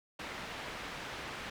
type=low-pass noise; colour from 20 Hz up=white; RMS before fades=-43 dBFS; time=0.19-1.5 s; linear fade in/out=5 ms; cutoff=2400 Hz; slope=12 dB/octave; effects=none